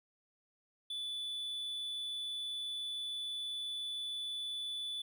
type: tone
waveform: triangle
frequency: 3473 Hz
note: A7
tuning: 23 cents flat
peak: -36 dBFS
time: 0.9-5.02 s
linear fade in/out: 5 ms
effects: none